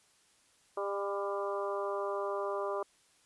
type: harmonic tone with a mistuned harmonic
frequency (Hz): 200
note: G3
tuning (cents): +35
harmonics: 2 / 3 / 4 / 5 / 6 / 7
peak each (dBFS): -36 / -37 / -44 / -41 / -40 / -52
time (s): 0.77-2.83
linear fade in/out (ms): 5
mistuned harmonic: 6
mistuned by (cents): -19
effects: white hiss -67 dBFS RMS until 3.25 s + resampled to 24000 Hz